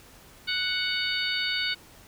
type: harmonic tone with a mistuned harmonic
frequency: 740 Hz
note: F#5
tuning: in tune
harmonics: 2 / 3 / 4 / 5 / 6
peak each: -32 / -32 / -32 / -32 / -32 dBFS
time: 0.47-1.75 s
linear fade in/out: 20 ms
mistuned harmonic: 6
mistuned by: +25 cents
effects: pink hiss -52 dBFS RMS until 2.07 s